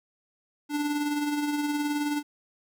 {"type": "tone with tremolo", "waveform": "square", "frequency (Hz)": 293.7, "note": "D4", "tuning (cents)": 0, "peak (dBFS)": -25, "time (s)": [0.69, 2.23], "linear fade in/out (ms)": 50, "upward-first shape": "sine", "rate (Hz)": 19, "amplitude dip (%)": 40, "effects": []}